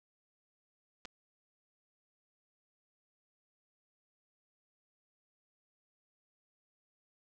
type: clicks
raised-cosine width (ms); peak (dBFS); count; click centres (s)
0.2; -28; 2; 1.051 / 1.055
effects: none